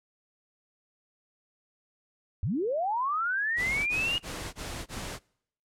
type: linear sweep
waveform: sine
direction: up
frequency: 71.3 to 2890 Hz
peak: -26 dBFS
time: 2.43-4.18 s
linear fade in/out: 0 ms
type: noise bursts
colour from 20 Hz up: pink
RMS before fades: -37 dBFS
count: 5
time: 3.56-5.194 s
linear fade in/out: 50 ms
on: 310 ms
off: 21 ms
effects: noise-tail reverb RT60 0.7 s tail -26 dB re dry + low-pass 10000 Hz 12 dB/octave